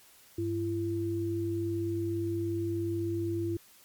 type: tone pair together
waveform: sine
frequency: 100.5 / 338 Hz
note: G2 / E4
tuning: +44 / +43 cents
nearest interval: octave + major sixth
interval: 2099 cents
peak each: -34 / -30 dBFS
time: 0.38-3.57 s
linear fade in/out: 5 ms
effects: white hiss -58 dBFS RMS until 3.84 s + MP3 96 kbps